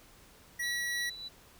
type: tone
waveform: square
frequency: 1926 Hz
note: B6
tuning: 44 cents flat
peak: -33 dBFS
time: 0.59-1.1 s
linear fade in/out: 10 ms
type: tone with tremolo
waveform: sine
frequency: 3961 Hz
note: B7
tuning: 4 cents sharp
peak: -36 dBFS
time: 0.62-1.29 s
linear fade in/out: 20 ms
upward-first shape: triangle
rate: 3.2 Hz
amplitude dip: 60%
effects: pink hiss -58 dBFS RMS until 1.59 s